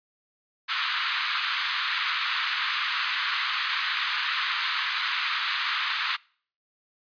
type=band-pass noise; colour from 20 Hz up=pink; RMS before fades=-28 dBFS; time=0.68-6.17 s; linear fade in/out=20 ms; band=1100 to 4400 Hz; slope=48 dB/octave; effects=noise-tail reverb RT60 0.5 s tail -25 dB re dry + resampled to 11025 Hz